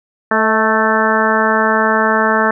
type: harmonic tone with a mistuned harmonic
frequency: 220 Hz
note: A3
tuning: in tune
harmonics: 1 / 2 / 3 / 4 / 5 / 6 / 7 / 8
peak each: -19 / -19 / -19 / -19 / -19 / -19 / -19 / -19 dBFS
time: 0.31-2.51 s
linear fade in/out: 2 ms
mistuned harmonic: 3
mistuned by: -29 cents
effects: none